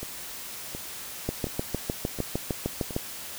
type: two click trains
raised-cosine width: 2 ms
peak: -13 / -22 dBFS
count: 12 / 5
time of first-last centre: 1.29-2.964 / 0.03-2.908 s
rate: 6.57 / 1.39 Hz
effects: white hiss -39 dBFS RMS until 3.38 s